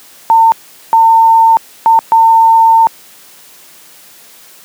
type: tone bursts at uneven times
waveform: sine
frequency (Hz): 904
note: A5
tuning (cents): +47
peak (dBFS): -3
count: 4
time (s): 0.3-0.52 / 0.93-1.57 / 1.86-1.99 / 2.12-2.87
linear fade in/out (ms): 0
effects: white hiss -39 dBFS RMS until 4.64 s + high-pass 150 Hz 12 dB/octave